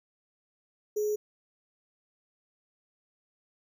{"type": "tone with sample-and-hold", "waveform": "sine", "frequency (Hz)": 421.3, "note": "G#4", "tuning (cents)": 25, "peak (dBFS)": -26, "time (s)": [0.96, 1.16], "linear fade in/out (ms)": 10, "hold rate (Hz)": 6300, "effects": []}